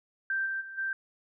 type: tone with level steps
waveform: sine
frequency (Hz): 1568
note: G6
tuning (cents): 0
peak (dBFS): -27 / -30 / -40 / -29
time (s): 0.3-0.93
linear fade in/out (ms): 2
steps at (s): 0.45 / 0.6 / 0.77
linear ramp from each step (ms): 20
effects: none